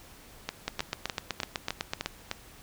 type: two click trains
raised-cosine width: 0.2 ms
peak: -12 / -13 dBFS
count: 12 / 7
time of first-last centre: 0.68-2.06 / 0.49-2.314 s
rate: 7.97 / 3.29 Hz
effects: pink hiss -52 dBFS RMS until 2.62 s